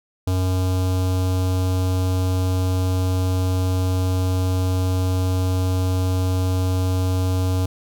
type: tone with notch filter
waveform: square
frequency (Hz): 92.5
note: F#2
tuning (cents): 0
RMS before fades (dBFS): -20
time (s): 0.27-7.66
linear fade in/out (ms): 5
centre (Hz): 1900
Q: 1
effects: none